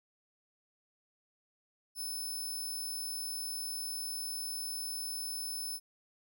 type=tone; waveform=15% pulse; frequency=5260 Hz; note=E8; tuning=5 cents flat; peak=-31 dBFS; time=1.95-5.8 s; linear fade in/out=50 ms; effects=none